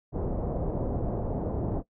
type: low-pass noise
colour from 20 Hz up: pink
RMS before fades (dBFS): -30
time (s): 0.12-1.83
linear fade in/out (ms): 50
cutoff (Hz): 710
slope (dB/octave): 24
effects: noise-tail reverb RT60 0.1 s tail -18 dB re dry